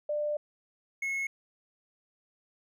sine / triangle tone pair in turn, 595 / 2179 Hz, D5 / C#7, +22 / -30 cents, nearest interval octave + minor seventh, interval 2248 cents, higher second, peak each -28 dBFS, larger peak neither, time 0.09-0.37 / 1.02-1.27 s, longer first, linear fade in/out 5 ms, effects none

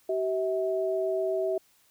sine tone pair together, 382.1 / 646 Hz, G4 / E5, -44 / -35 cents, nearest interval major sixth, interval 909 cents, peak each -28 dBFS, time 0.09-1.58 s, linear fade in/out 5 ms, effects white hiss -64 dBFS RMS until 1.9 s

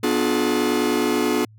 45% pulse chord, B diminished seventh, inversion none, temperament just, 246.9 / 296.3 / 355.6 / 426.7 Hz, B3 / D4 / F4 / Ab4, 0 / +15 / +31 / +47 cents, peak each -24 dBFS, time 0.03-1.45 s, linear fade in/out 5 ms, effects added 108 Hz sine -45 dBFS peak until 1.58 s

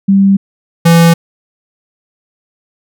sine / square tone pair in turn, 196 / 167.73 Hz, G3 / E3, 0 / +30 cents, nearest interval minor third, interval 270 cents, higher first, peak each -4 dBFS, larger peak neither, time 0.08-0.37 / 0.85-1.14 s, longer neither, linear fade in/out 10 ms, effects none

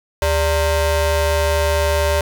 35% pulse ring-modulated tone, 329.6 Hz, E4, in tune, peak -10 dBFS, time 0.22-2.21 s, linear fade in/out 2 ms, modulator 255 Hz, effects none

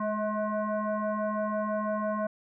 sine tone with frequency modulation, 216 Hz, A3, 32 cents flat, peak -27 dBFS, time 0-2.27 s, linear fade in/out 5 ms, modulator 426 Hz, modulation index 2.3, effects none

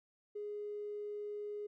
triangle tone with tanh clipping, 415.3 Hz, G#4, in tune, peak -39 dBFS, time 0.35-1.67 s, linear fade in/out 10 ms, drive 2 dB, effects none

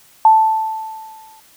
sine tone with exponential decay, 880 Hz, A5, in tune, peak -4 dBFS, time 0.25-1.4 s, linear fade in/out 2 ms, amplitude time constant 250 ms, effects white hiss -49 dBFS RMS until 1.56 s

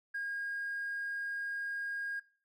sine tone with hard clipping, 1627 Hz, G#6, 36 cents flat, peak -35 dBFS, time 0.14-2.2 s, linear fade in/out 10 ms, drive 1 dB, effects noise-tail reverb RT60 0.4 s tail -18 dB re dry

